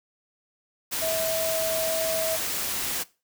sine tone in noise, 647 Hz, E5, 32 cents flat, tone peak -26 dBFS, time 1.01-2.37 s, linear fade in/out 20 ms, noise white, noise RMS -29 dBFS, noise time 0.91-3.04 s, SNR 0 dB, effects noise-tail reverb RT60 0.3 s tail -20 dB re dry

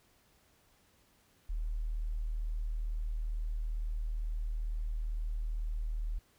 sine tone, 38.89 Hz, D#1, in tune, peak -32 dBFS, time 1.49-6.19 s, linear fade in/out 10 ms, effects pink hiss -68 dBFS RMS until 6.38 s

